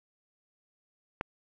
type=click; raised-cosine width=0.5 ms; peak=-16 dBFS; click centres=1.211 s; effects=none